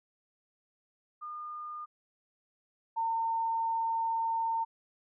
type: tone pair in turn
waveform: sine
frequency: 1215 / 908.5 Hz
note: D#6 / A#5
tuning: -42 / -45 cents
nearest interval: perfect fourth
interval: 503 cents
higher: first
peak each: -38 / -28 dBFS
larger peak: second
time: 1.21-1.86 / 2.96-4.65 s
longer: second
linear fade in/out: 20 ms
effects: none